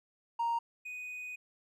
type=tone pair in turn; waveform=triangle; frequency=932.3 / 2489 Hz; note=A#5 / D#7; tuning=0 / 0 cents; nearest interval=octave + perfect fourth; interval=1700 cents; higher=second; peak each=-26 / -38 dBFS; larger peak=first; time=0.39-0.59 / 0.85-1.36 s; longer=second; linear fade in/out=10 ms; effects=tanh soft clip ceiling -25 dBFS